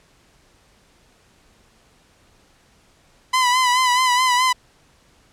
sawtooth tone with vibrato, 1005 Hz, B5, 30 cents sharp, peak -11 dBFS, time 3.33-4.53 s, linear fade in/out 10 ms, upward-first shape sine, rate 4.7 Hz, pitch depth 51 cents each way, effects pink hiss -56 dBFS RMS until 5.32 s + low-pass 9000 Hz 12 dB/octave

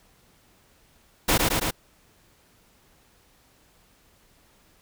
pink noise with echo, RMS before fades -20 dBFS, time 1.28-1.38 s, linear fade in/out 10 ms, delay 110 ms, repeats 3, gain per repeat -2 dB, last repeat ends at 1.71 s, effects pink hiss -60 dBFS RMS until 4.81 s

